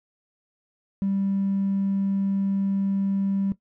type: tone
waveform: triangle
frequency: 196 Hz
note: G3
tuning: in tune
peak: -18 dBFS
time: 1.02-3.52 s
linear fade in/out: 0 ms
effects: noise-tail reverb RT60 0.1 s tail -18 dB re dry + tanh soft clip ceiling -18 dBFS